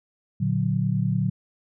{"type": "chord", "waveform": "sine", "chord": "Bb augmented", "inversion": "none", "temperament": "equal", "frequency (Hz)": [116.54, 146.83, 185], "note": ["Bb2", "D3", "F#3"], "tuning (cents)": [0, 0, 0], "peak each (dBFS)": -25, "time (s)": [0.4, 1.3], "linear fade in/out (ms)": 10, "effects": []}